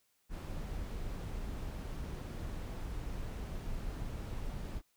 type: noise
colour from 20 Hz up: brown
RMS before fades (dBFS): -40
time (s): 0.29-4.82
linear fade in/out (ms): 50
effects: white hiss -75 dBFS RMS until 4.96 s